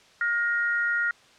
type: tone pair together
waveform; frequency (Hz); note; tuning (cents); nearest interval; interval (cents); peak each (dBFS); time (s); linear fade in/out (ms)
sine; 1421.5 / 1874; F6 / A#6; +30 / +9; perfect fourth; 479; -24 / -27; 0.21-1.11; 2
effects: white hiss -55 dBFS RMS until 1.38 s + low-pass 5000 Hz 12 dB/octave